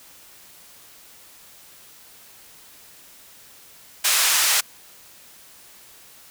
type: band-pass noise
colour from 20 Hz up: white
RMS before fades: -19 dBFS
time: 4.04-4.61 s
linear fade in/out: 10 ms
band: 980 to 10000 Hz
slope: 12 dB/octave
effects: white hiss -48 dBFS RMS until 6.3 s

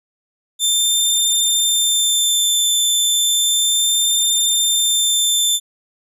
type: tone with vibrato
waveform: 20% pulse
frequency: 3567 Hz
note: A7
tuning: 23 cents sharp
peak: -8 dBFS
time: 0.59-5.6 s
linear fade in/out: 50 ms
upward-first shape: sine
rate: 0.33 Hz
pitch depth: 13 cents each way
effects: none

